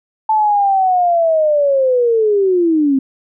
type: linear sweep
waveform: sine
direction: down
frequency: 880 to 261.6 Hz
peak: -10 dBFS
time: 0.29-2.99 s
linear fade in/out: 5 ms
effects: none